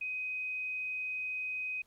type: tone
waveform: sine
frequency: 2512 Hz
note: D#7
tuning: 16 cents sharp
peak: -34 dBFS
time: 0.01-1.82 s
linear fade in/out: 5 ms
effects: pink hiss -71 dBFS RMS until 1.86 s + AAC 64 kbps